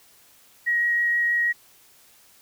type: tone with vibrato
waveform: sine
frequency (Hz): 1896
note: A#6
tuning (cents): +29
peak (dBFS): -19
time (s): 0.66-1.53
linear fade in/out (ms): 20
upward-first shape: triangle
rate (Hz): 6.3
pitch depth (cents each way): 8
effects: white hiss -55 dBFS RMS until 2.41 s